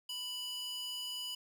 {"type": "tone with high-pass filter", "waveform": "square", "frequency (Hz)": 987.8, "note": "B5", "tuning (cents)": 0, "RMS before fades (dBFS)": -41, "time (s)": [0.09, 1.35], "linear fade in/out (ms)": 5, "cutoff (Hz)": 3500, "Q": 5.3, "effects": []}